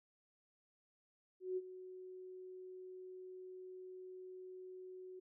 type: tone with ADSR envelope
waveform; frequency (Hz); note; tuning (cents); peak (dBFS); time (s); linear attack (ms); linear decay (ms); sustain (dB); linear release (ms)
sine; 370; F#4; 0; -35; 1.4-5.2; 170; 38; -14; 12
effects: none